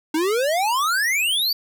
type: exponential sweep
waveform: square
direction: up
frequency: 301.2 to 4714 Hz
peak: -19 dBFS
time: 0.14-1.53 s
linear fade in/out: 5 ms
effects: 10-bit